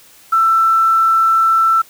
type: tone with quantisation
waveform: sine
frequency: 1333 Hz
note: E6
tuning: 19 cents sharp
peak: -9 dBFS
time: 0.32-1.82 s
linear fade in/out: 10 ms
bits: 6
effects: white hiss -45 dBFS RMS until 1.89 s